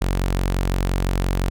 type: tone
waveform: sawtooth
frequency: 45.82 Hz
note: F#1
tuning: 16 cents flat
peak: -15 dBFS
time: 0.01-1.5 s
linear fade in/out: 10 ms
effects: none